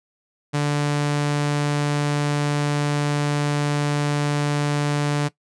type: tone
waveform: sawtooth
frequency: 146.1 Hz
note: D3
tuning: 9 cents flat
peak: -15 dBFS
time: 0.53-5.29 s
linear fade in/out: 20 ms
effects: noise-tail reverb RT60 0.1 s tail -18 dB re dry + resampled to 22050 Hz

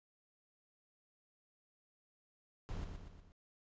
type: noise with echo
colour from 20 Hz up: brown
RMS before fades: -42 dBFS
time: 2.69-2.84 s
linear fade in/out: 0 ms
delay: 120 ms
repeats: 4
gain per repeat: -5 dB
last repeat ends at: 3.32 s
effects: resampled to 16000 Hz

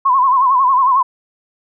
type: tone with vibrato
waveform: sine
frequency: 1043 Hz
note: C6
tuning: 6 cents flat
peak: -9 dBFS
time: 0.05-1.03 s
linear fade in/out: 10 ms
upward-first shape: sine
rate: 11 Hz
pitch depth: 100 cents each way
effects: none

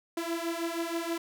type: beating tone pair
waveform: sawtooth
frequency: 332 / 338.3 Hz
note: E4 / E4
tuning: +12 / +45 cents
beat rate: 6.3 Hz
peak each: -30 dBFS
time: 0.17-1.18 s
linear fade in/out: 5 ms
effects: none

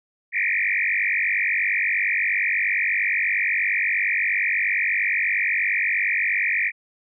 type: tone with frequency modulation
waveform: sine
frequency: 2120 Hz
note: C7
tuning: 22 cents sharp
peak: -19 dBFS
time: 0.32-6.72 s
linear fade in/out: 50 ms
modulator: 48.5 Hz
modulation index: 6.3
effects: none

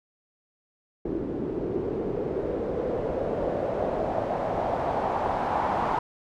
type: noise with low-pass filter sweep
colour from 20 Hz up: white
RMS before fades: -28 dBFS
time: 1.05-5.99 s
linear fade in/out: 5 ms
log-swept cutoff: 340 to 920 Hz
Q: 3.2
effects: none

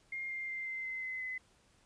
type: tone with pitch steps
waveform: sine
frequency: 2123 / 2107 / 2091 / 2076 / 2060 / 2045 / 2029 Hz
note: C7 / C7 / C7 / C7 / C7 / C7 / B6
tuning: +25 / +12 / -2 / -14 / -28 / -40 / +46 cents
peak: -37 dBFS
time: 0.12-1.38 s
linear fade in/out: 5 ms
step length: 180 ms
effects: pink hiss -68 dBFS RMS until 1.85 s + resampled to 22050 Hz

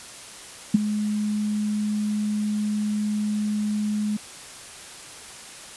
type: tone with ADSR envelope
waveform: sine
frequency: 210.2 Hz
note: G#3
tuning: 21 cents sharp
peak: -9 dBFS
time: 0.74-4.17 s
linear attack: 8 ms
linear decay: 17 ms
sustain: -13 dB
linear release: 7 ms
effects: white hiss -41 dBFS RMS until 5.76 s + resampled to 24000 Hz

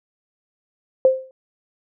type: tone with exponential decay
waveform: sine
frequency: 523 Hz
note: C5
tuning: 1 cent flat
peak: -7 dBFS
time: 1.05-1.31 s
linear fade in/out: 1 ms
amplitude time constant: 55 ms
effects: none

